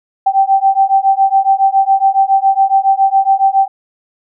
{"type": "beating tone pair", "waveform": "sine", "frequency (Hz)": [775, 782.2], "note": ["G5", "G5"], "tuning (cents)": [-20, -4], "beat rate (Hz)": 7.2, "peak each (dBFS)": -11, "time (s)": [0.26, 3.68], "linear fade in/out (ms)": 10, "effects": []}